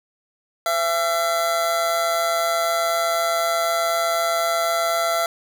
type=tone with amplitude modulation; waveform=25% pulse; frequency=674 Hz; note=E5; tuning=38 cents sharp; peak=-13 dBFS; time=0.66-5.26 s; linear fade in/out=2 ms; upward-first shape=sine; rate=159 Hz; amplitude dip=50%; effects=none